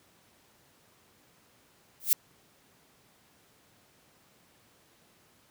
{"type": "noise with exponential growth", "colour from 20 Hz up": "violet", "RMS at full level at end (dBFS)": -18, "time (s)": [2, 2.13], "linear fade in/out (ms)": 0, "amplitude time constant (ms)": 28, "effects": ["pink hiss -63 dBFS RMS until 5.5 s", "high-pass 100 Hz 12 dB/octave"]}